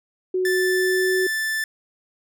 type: tone with pitch glide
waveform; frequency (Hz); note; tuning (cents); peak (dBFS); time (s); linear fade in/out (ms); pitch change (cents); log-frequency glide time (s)
sine; 370 to 373.2; F#4 to F#4; 0 to +15; -19; 0.34-1.27; 5; +15; 0.73-1.15
type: tone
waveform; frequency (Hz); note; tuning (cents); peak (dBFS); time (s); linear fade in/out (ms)
45% pulse; 1760; A6; 0; -22; 0.45-1.64; 2
effects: none